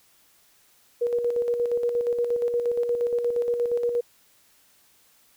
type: tone with tremolo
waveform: sine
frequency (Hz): 478.6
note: A#4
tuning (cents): +46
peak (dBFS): -20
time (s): 1.01-4.01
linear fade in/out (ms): 10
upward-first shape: square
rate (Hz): 8.5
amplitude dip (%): 45
effects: white hiss -60 dBFS RMS until 5.36 s